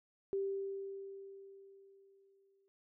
sine tone with exponential decay, 392 Hz, G4, in tune, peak -32 dBFS, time 0.33-2.68 s, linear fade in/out 0 ms, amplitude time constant 510 ms, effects none

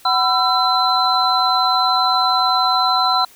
sine tone cluster, 748 / 1001 / 1344 / 4045 Hz, F#5 / B5 / E6 / B7, +19 / +23 / +33 / +41 cents, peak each -19 dBFS, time 0.05-3.25 s, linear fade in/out 5 ms, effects white hiss -47 dBFS RMS until 3.35 s

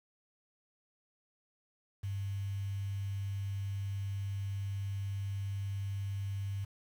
sine tone with quantisation, 98.9 Hz, G2, 16 cents sharp, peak -34 dBFS, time 2.03-6.65 s, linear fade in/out 10 ms, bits 9, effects none

